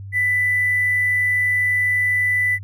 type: tone with hard clipping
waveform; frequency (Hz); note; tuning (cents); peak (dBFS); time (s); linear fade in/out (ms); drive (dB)
triangle; 1988; B6; +11; -16; 0.12-2.59; 50; 3
effects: added 98 Hz sine -31 dBFS peak until 2.63 s